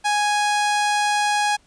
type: tone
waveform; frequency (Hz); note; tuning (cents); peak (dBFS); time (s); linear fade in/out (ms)
sawtooth; 830; G#5; -1; -14; 0.04-1.57; 20
effects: pink hiss -58 dBFS RMS until 1.66 s + resampled to 22050 Hz